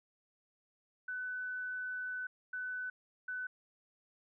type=tone bursts at uneven times; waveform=sine; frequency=1501 Hz; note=F#6; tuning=24 cents sharp; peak=-37 dBFS; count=3; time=1.08-2.27 / 2.53-2.9 / 3.28-3.47 s; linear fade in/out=5 ms; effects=none